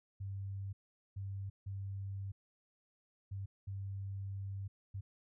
sine tone bursts at uneven times, 98 Hz, G2, in tune, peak -39 dBFS, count 6, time 0.2-0.73 / 1.16-1.5 / 1.66-2.32 / 3.31-3.46 / 3.67-4.68 / 4.94-5.01 s, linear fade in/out 10 ms, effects none

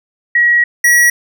sine / square tone pair in turn, 1910 / 1920.2 Hz, A#6 / B6, +42 / -49 cents, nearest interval unison, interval 9 cents, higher second, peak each -7 dBFS, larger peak neither, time 0.35-0.64 / 0.84-1.1 s, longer first, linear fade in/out 5 ms, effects none

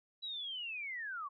sine linear sweep, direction down, 3951 to 1076 Hz, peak -39 dBFS, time 0.22-1.29 s, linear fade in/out 20 ms, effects none

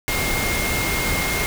sine tone in noise, 2132 Hz, C7, 32 cents sharp, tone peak -25 dBFS, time 0.08-1.46 s, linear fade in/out 0 ms, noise pink, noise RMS -23 dBFS, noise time 0.08-1.46 s, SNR -5 dB, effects none

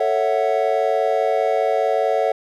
triangle chord, F# minor seventh, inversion first, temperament equal with one note detuned, 443.8 / 554.4 / 659.3 / 740 Hz, A4 / C#5 / E5 / F#5, +15 / 0 / 0 / 0 cents, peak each -20 dBFS, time 0-2.32 s, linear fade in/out 5 ms, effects none

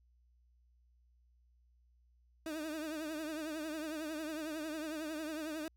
30% pulse tone with vibrato, 311.1 Hz, D#4, in tune, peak -36 dBFS, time 2.46-5.68 s, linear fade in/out 2 ms, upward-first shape triangle, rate 11 Hz, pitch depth 95 cents each way, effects added 60 Hz sine -66 dBFS peak until 5.76 s

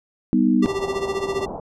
sine chord, G augmented, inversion none, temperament equal, 196 / 246.9 / 311.1 Hz, G3 / B3 / D#4, 0 / 0 / 0 cents, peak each -20 / -17 / -20 dBFS, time 0.33-0.66 s, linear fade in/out 0 ms
square tone with tremolo, 392 Hz, G4, in tune, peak -21 dBFS, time 0.62-1.46 s, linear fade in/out 10 ms, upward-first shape sine, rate 15 Hz, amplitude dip 70%
white low-pass noise, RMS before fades -32 dBFS, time 0.64-1.6 s, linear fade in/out 2 ms, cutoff 960 Hz, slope 48 dB/octave
effects low-pass 7000 Hz 12 dB/octave

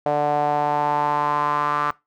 sawtooth tone with band-pass filter sweep, 147.3 Hz, D3, 6 cents sharp, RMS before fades -21 dBFS, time 0.06-1.91 s, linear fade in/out 0 ms, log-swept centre 660 to 1200 Hz, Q 4.8, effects noise-tail reverb RT60 0.2 s tail -20 dB re dry

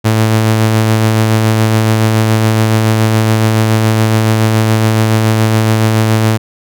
sawtooth tone with tremolo, 110 Hz, A2, in tune, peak -3 dBFS, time 0.04-6.38 s, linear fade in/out 20 ms, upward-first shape sine, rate 7.1 Hz, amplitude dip 25%, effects none

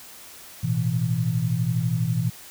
sine chord, A suspended second, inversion none, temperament equal with one note detuned, 111.28 / 123.47 / 164.81 Hz, A2 / B2 / E3, +20 / 0 / 0 cents, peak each -27 / -24 / -25 dBFS, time 0.63-2.3 s, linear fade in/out 10 ms, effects white hiss -44 dBFS RMS until 2.5 s

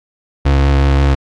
35% pulse tone with vibrato, 69.3 Hz, C#2, in tune, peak -7 dBFS, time 0.45-1.15 s, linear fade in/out 10 ms, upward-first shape sine, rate 5.5 Hz, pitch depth 14 cents each way, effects low-pass 4000 Hz 12 dB/octave + AAC 64 kbps

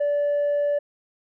triangle tone with tanh clipping, 580 Hz, D5, 22 cents flat, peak -20 dBFS, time 0-0.79 s, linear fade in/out 10 ms, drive 6 dB, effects none

